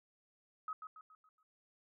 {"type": "tone with echo", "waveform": "sine", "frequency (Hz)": 1270, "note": "D#6", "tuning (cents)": 35, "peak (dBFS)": -38, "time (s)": [0.68, 0.73], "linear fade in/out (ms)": 2, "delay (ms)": 140, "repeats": 5, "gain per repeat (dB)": -7, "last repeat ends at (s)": 1.43, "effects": []}